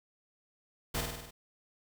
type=noise with echo; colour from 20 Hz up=pink; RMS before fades=-33 dBFS; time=0.94-1.01 s; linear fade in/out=10 ms; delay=50 ms; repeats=6; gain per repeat=-3 dB; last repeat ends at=1.31 s; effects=none